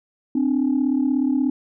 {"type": "tone pair together", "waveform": "sine", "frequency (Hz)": [260.1, 296.8], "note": ["C4", "D4"], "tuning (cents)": [-10, 18], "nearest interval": "major second", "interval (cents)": 228, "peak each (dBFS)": [-18, -20], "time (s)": [0.35, 1.5], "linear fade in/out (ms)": 5, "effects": ["tanh soft clip ceiling -12 dBFS"]}